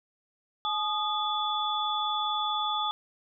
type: tone cluster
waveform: sine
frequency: 850 / 1233 / 3446 Hz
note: G#5 / D#6 / A7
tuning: +40 / -16 / -37 cents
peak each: -31 dBFS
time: 0.65-2.91 s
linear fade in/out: 0 ms
effects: none